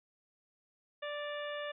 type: harmonic tone with a mistuned harmonic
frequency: 587.3 Hz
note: D5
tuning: in tune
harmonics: 1 / 2 / 3 / 4 / 5 / 6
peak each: -39 / -46 / -44 / -52 / -49 / -50 dBFS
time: 1.02-1.72 s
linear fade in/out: 10 ms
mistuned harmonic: 5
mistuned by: -38 cents
effects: none